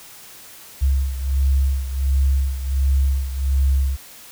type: beating tone pair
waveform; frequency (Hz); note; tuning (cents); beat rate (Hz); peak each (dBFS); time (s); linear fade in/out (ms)
sine; 67.4 / 68.8; C#2 / C#2; -48 / -12; 1.4; -17 / -22; 0.81-3.97; 20
effects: white hiss -42 dBFS RMS until 4.31 s